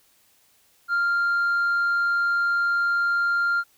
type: tone with tanh clipping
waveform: sine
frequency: 1395 Hz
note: F6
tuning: 2 cents flat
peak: -20 dBFS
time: 0.88-3.64 s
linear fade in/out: 50 ms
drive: 1 dB
effects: white hiss -61 dBFS RMS until 3.77 s